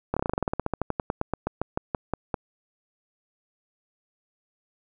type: slowing click train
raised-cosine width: 1 ms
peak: -11 dBFS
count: 26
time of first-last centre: 0.14-2.342 s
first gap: 26 ms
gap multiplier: 1.09
effects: none